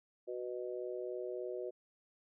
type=harmonic tone; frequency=123.47 Hz; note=B2; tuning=in tune; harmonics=3 / 4 / 5; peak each=-41 / -43 / -45 dBFS; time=0.27-1.71 s; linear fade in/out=20 ms; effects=none